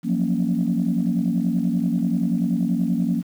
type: chord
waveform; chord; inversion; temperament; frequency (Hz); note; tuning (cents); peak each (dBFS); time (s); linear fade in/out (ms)
sine; Gb major seventh; third; equal with one note detuned; 174.61 / 185 / 233.1 / 276.2; F3 / Gb3 / Bb3 / Db4; 0 / 0 / 0 / -6; -23 / -24 / -22 / -26; 0.03-3.23; 50
effects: tanh soft clip ceiling -11 dBFS + 8-bit